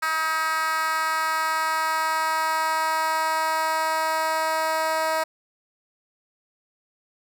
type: tone with high-pass filter sweep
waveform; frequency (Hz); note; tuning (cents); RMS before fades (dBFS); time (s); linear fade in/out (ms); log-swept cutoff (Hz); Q
10% pulse; 318.2; D#4; +39; -24; 0.02-5.24; 10; 1300 to 710; 2.4
effects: none